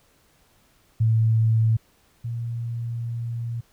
sine tone pair in turn, 111.9 / 117.16 Hz, A2 / A#2, +30 / +9 cents, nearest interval minor second, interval 79 cents, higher second, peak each -16 / -26 dBFS, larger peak first, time 1-1.77 / 2.24-3.61 s, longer second, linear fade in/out 10 ms, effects pink hiss -61 dBFS RMS until 3.72 s

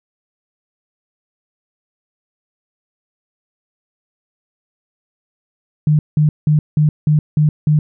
sine tone bursts, 151.5 Hz, D#3, 46 cents flat, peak -9 dBFS, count 7, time 5.87-7.79 s, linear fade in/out 2 ms, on 120 ms, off 180 ms, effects none

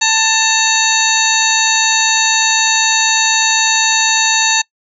harmonic tone with a mistuned harmonic, 888 Hz, A5, 16 cents sharp, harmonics 1 / 2 / 3 / 4 / 5 / 7 / 8, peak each -18 / -18 / -18 / -18 / -18 / -18 / -18 dBFS, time 0.01-4.62 s, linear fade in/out 10 ms, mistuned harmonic 4, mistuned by +99 cents, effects noise-tail reverb RT60 0.1 s tail -24 dB re dry

